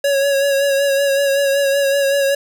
square tone with vibrato, 556 Hz, C#5, 5 cents sharp, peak -14 dBFS, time 0.04-2.35 s, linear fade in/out 5 ms, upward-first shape sine, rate 5.3 Hz, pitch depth 31 cents each way, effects none

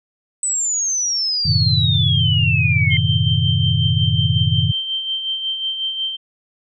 sine exponential sweep, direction down, 8100 to 2093 Hz, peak -17 dBFS, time 0.43-2.97 s, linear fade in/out 2 ms
sine chord, F# diminished seventh, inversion none, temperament equal with one note detuned, 92.5 / 110 / 128.19 / 155.56 Hz, F#2 / A2 / C3 / Eb3, 0 / 0 / -35 / 0 cents, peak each -20 dBFS, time 1.45-4.72 s, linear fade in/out 10 ms
sine tone with tremolo, 3130 Hz, G7, 3 cents flat, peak -18 dBFS, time 2.9-6.17 s, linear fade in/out 20 ms, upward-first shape sine, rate 5.5 Hz, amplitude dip 50%
effects none

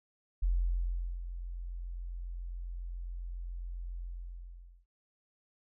sine tone with ADSR envelope, 43.65 Hz, F1, in tune, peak -25 dBFS, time 0.42-4.86 s, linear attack 12 ms, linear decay 770 ms, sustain -12 dB, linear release 850 ms, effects none

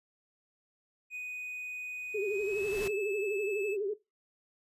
triangle tone with pitch glide, 2489 to 2611 Hz, D#7 to E7, 0 to -17 cents, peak -36 dBFS, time 1.1-3.77 s, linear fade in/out 50 ms, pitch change +83 cents, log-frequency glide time 2.32-2.72 s
pink noise with exponential growth, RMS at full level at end -39 dBFS, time 1.96-2.88 s, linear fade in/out 5 ms, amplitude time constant 200 ms
sine tone with vibrato, 406.5 Hz, G#4, 37 cents flat, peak -30 dBFS, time 2.14-3.94 s, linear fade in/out 10 ms, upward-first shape triangle, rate 12 Hz, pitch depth 140 cents each way
effects noise-tail reverb RT60 0.2 s tail -17 dB re dry + resampled to 32000 Hz

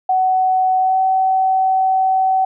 sine tone with pitch glide, 749 to 759 Hz, F#5 to F#5, +21 to +44 cents, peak -12 dBFS, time 0.09-2.45 s, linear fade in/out 5 ms, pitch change +23 cents, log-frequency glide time 0.79-0.99 s, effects none

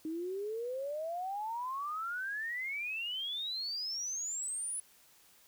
sine exponential sweep, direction up, 309.4 to 10220 Hz, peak -35 dBFS, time 0.05-4.8 s, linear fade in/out 2 ms, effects white hiss -63 dBFS RMS until 5.47 s

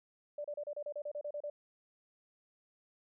sine tone bursts, 587.3 Hz, D5, in tune, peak -37 dBFS, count 12, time 0.38-1.5 s, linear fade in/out 5 ms, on 64 ms, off 32 ms, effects none

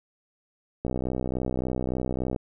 click train, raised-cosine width 2 ms, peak -15 dBFS, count 97, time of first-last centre 0.85-2.362 s, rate 63.5 Hz, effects none

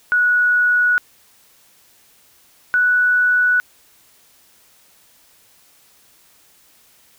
sine tone pair in turn, 1465 / 1477.7 Hz, F#6 / F#6, -18 / -3 cents, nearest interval unison, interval 15 cents, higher second, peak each -12 dBFS, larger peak neither, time 0.12-0.98 / 2.74-3.6 s, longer neither, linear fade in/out 0 ms, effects white hiss -53 dBFS RMS until 7.18 s

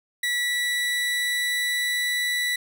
30% pulse tone with pitch glide, 1950 to 1963.6 Hz, B6 to B6, -23 to -10 cents, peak -20 dBFS, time 0.23-2.56 s, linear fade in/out 5 ms, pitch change +13 cents, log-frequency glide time 0.39-2.21 s, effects none

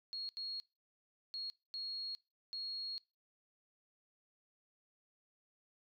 sine tone bursts at uneven times, 4300 Hz, C8, 47 cents sharp, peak -40 dBFS, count 5, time 0.13-0.29 / 0.37-0.6 / 1.34-1.5 / 1.74-2.15 / 2.53-2.98 s, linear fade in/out 0 ms, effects noise-tail reverb RT60 0.3 s tail -22 dB re dry

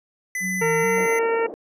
square tone with pitch glide, 2008 to 2044 Hz, B6 to C7, +28 to -41 cents, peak -25 dBFS, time 0.35-1.19 s, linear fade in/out 2 ms, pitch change +31 cents, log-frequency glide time 0.63-1.02 s
sine tone with vibrato, 174.61 Hz, F3, in tune, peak -27 dBFS, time 0.4-1.08 s, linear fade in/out 50 ms, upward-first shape square, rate 2.3 Hz, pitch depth 110 cents each way
harmonic tone, 457.6 Hz, A#4, 32 cents flat, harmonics 1 / 2 / 3 / 4 / 5 / 6, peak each -20 / -27 / -31 / -32 / -33 / -39 dBFS, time 0.61-1.47 s, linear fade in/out 10 ms
white band-pass noise, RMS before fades -35 dBFS, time 0.97-1.54 s, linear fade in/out 0 ms, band 320 to 540 Hz, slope 24 dB/octave
effects resampled to 32000 Hz

